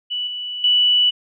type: tone with level steps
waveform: sine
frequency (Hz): 2960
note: F#7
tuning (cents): 0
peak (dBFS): -21 / -25 / -12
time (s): 0.1-1.11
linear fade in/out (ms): 20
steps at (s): 0.27 / 0.64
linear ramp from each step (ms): 2
effects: none